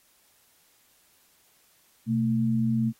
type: tone pair together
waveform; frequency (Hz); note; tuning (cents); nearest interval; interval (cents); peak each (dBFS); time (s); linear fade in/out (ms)
sine; 125.1 / 224.1; B2 / A3; +23 / +32; minor seventh; 1009; -27 / -23; 2.06-2.93; 50
effects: white hiss -63 dBFS RMS until 2.99 s + AAC 48 kbps